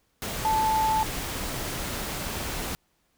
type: tone in noise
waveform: sine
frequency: 876 Hz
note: A5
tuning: 8 cents flat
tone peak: -21 dBFS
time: 0.45-1.03 s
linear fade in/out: 0 ms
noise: pink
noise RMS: -32 dBFS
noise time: 0.22-2.75 s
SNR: +8 dB
effects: pink hiss -70 dBFS RMS until 3.17 s